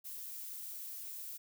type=noise; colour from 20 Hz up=violet; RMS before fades=-45 dBFS; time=0.04-1.38 s; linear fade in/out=20 ms; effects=none